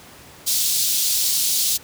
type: high-pass noise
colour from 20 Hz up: pink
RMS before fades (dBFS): -20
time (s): 0.46-1.78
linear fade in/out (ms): 20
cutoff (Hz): 3900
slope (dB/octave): 24
effects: pink hiss -44 dBFS RMS until 1.83 s + high-pass 80 Hz 12 dB/octave